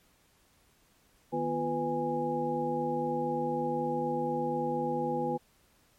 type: tone cluster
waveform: sine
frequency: 155.9 / 244.7 / 348.7 / 497.6 / 826 Hz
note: D#3 / B3 / F4 / B4 / G#5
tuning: +4 / -16 / -3 / +13 / -10 cents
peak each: -39 / -35 / -36 / -33 / -33 dBFS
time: 1.32-5.38 s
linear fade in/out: 20 ms
effects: pink hiss -66 dBFS RMS until 5.98 s + MP3 64 kbps